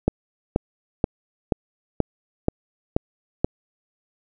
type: click train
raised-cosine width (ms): 2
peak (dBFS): -4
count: 8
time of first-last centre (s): 0.08-3.445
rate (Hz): 2.08
effects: none